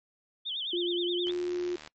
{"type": "tone with vibrato", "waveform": "sine", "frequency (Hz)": 3330, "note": "G#7", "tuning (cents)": 4, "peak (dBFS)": -31, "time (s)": [0.45, 1.32], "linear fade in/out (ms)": 20, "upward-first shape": "sine", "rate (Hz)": 9.5, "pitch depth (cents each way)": 180}
{"type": "tone with pitch glide", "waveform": "sine", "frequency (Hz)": [350.2, 355.3], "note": ["F4", "F4"], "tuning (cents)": [5, 30], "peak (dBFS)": -28, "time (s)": [0.73, 1.76], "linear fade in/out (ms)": 5, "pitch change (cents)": 25, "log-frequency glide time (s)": [1.01, 1.32]}
{"type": "click train", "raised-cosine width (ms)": 0.2, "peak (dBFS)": -27, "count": 47, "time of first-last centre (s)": [1.27, 1.874], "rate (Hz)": 76.1}
{"effects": ["noise-tail reverb RT60 0.1 s tail -22 dB re dry", "MP3 32 kbps"]}